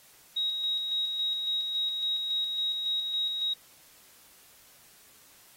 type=tone with tremolo; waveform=sine; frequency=3800 Hz; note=A#7; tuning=33 cents sharp; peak=-26 dBFS; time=0.36-3.54 s; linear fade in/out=10 ms; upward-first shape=square; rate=3.6 Hz; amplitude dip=35%; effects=white hiss -57 dBFS RMS until 5.56 s + AAC 48 kbps